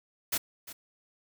white noise with echo, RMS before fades -29 dBFS, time 0.32-0.38 s, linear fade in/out 10 ms, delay 350 ms, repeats 1, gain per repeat -15 dB, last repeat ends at 0.73 s, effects none

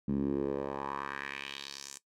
10% pulse tone with band-pass filter sweep, 69.3 Hz, C#2, in tune, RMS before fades -36 dBFS, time 0.08-1.98 s, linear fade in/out 5 ms, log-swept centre 200 to 7600 Hz, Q 2.5, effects noise-tail reverb RT60 0.1 s tail -17 dB re dry

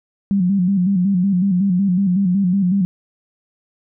sine tone with vibrato, 188.5 Hz, F#3, 32 cents sharp, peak -13 dBFS, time 0.31-2.85 s, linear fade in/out 0 ms, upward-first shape square, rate 5.4 Hz, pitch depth 89 cents each way, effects none

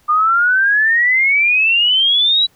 sine exponential sweep, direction up, 1202 to 3951 Hz, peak -10 dBFS, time 0.08-2.47 s, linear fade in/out 20 ms, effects pink hiss -55 dBFS RMS until 2.55 s

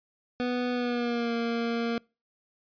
25% pulse tone with pitch glide, 246.9 to 233 Hz, B3 to A#3, 0 to -1 cents, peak -23 dBFS, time 0.4-1.98 s, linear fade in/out 0 ms, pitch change -101 cents, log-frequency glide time 0.72-1.33 s, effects noise-tail reverb RT60 0.3 s tail -26 dB re dry + resampled to 11025 Hz

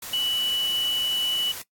sine tone in noise, 2960 Hz, F#7, in tune, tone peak -22 dBFS, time 0.13-1.52 s, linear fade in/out 5 ms, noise white, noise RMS -36 dBFS, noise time 0.02-1.62 s, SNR +11 dB, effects noise-tail reverb RT60 0.1 s tail -18 dB re dry + AAC 64 kbps

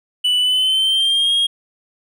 triangle tone with pitch glide, 2972 to 3260 Hz, F#7 to G#7, +7 to -33 cents, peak -12 dBFS, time 0.24-1.47 s, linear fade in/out 10 ms, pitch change +160 cents, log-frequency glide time 0.39-1.33 s, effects none

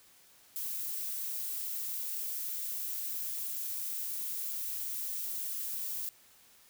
violet noise, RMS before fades -37 dBFS, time 0.56-6.09 s, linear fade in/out 0 ms, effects white hiss -61 dBFS RMS until 6.69 s

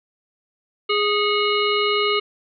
harmonic tone with a mistuned harmonic, 414.3 Hz, G#4, 4 cents flat, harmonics 1 / 3 / 5 / 7 / 9 / 10, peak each -21 / -23 / -25 / -24 / -32 / -31 dBFS, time 0.89-2.2 s, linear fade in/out 10 ms, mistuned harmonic 5, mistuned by +92 cents, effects none

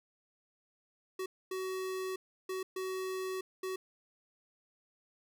square tone bursts at uneven times, 375.7 Hz, F#4, 26 cents sharp, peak -36 dBFS, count 5, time 1.19-1.26 / 1.51-2.16 / 2.49-2.63 / 2.76-3.41 / 3.63-3.76 s, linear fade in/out 5 ms, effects none

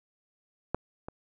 clicks, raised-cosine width 1 ms, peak -13 / -24 dBFS, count 2, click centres 0.746 / 1.085 s, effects none

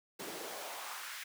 pink noise with high-pass filter sweep, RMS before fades -44 dBFS, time 0.19-1.24 s, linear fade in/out 10 ms, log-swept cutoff 270 to 1900 Hz, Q 1.8, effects none

